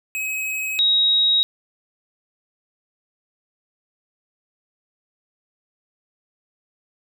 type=tone pair in turn; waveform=square / sine; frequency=2548 / 3799 Hz; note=D#7 / A#7; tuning=+41 / +32 cents; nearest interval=perfect fifth; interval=691 cents; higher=second; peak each=-24 / -14 dBFS; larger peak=second; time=0.15-0.79 / 0.79-1.43 s; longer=neither; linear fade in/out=0 ms; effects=none